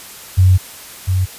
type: tone pair in turn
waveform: sine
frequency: 92.6 / 92.6 Hz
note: F#2 / F#2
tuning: +2 / +2 cents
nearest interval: unison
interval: 0 cents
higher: neither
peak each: -6 / -12 dBFS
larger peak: first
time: 0.37-0.58 / 1.07-1.26 s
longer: first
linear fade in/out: 20 ms
effects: white hiss -35 dBFS RMS until 1.38 s + resampled to 32000 Hz